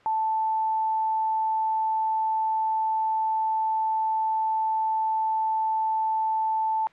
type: tone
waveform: sine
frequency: 880 Hz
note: A5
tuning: in tune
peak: -22 dBFS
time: 0.06-6.87 s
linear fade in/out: 0 ms
effects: white hiss -54 dBFS RMS until 6.92 s + low-pass 2000 Hz 12 dB/octave